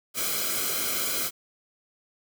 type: noise with comb filter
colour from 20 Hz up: white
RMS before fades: -28 dBFS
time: 0.14-1.31 s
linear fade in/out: 50 ms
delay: 1.1 ms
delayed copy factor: -0.8
effects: none